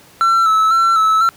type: tone with vibrato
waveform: triangle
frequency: 1326 Hz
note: E6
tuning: 10 cents sharp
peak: -8 dBFS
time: 0.21-1.29 s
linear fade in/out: 0 ms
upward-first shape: square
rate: 2 Hz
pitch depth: 30 cents each way
effects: pink hiss -45 dBFS RMS until 1.36 s + high-pass 100 Hz 12 dB/octave